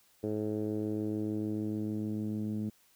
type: tone with low-pass filter sweep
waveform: 10% pulse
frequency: 106.7 Hz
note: G#2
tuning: 47 cents sharp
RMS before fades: -34 dBFS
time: 0.23-2.7 s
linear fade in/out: 10 ms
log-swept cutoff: 430 to 230 Hz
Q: 2.3
effects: white hiss -66 dBFS RMS until 2.95 s